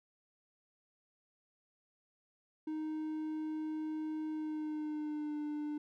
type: tone with pitch glide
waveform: triangle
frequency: 310.9 to 298.2 Hz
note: D#4 to D4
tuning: -1 to +27 cents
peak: -34 dBFS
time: 2.67-5.78 s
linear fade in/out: 5 ms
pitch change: -72 cents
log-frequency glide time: 4.3-5.38 s
effects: none